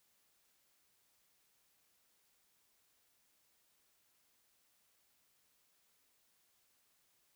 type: silence
effects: white hiss -75 dBFS RMS until 7.35 s